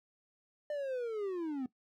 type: linear sweep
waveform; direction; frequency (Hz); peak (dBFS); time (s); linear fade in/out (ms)
triangle; down; 601 to 246.9; -32; 0.7-1.66; 2
effects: noise-tail reverb RT60 0.1 s tail -17 dB re dry